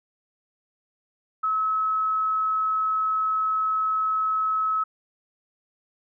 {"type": "tone", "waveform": "sine", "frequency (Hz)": 1290, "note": "E6", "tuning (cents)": -38, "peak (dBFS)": -21, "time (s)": [1.43, 4.84], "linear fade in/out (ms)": 10, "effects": []}